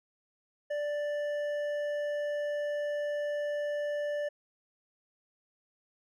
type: tone with hard clipping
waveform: sine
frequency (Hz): 587.3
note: D5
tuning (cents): 0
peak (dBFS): -32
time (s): 0.7-4.29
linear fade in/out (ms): 10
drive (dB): 7
effects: none